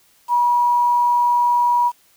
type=tone with quantisation; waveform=sine; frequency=965 Hz; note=B5; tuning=40 cents flat; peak=-13 dBFS; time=0.28-1.92 s; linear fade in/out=50 ms; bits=7; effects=white hiss -56 dBFS RMS until 2.16 s